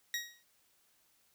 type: tone with exponential decay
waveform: 20% pulse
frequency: 1895 Hz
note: A#6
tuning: 28 cents sharp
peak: -26 dBFS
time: 0.14-0.43 s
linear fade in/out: 1 ms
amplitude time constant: 63 ms
effects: white hiss -71 dBFS RMS until 1.34 s